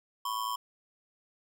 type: ring-modulated tone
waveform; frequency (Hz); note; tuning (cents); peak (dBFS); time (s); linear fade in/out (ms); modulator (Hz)
square; 1046.5; C6; 0; -29; 0.25-0.56; 5; 55.6
effects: none